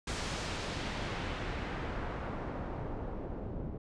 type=noise with low-pass filter sweep; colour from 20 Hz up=pink; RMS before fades=-38 dBFS; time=0.07-3.78 s; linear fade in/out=5 ms; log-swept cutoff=7600 to 420 Hz; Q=0.81; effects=resampled to 22050 Hz